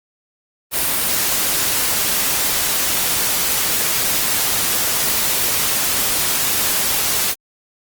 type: noise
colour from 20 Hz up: white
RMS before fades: -18 dBFS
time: 0.71-7.35 s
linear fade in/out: 50 ms
effects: Opus 32 kbps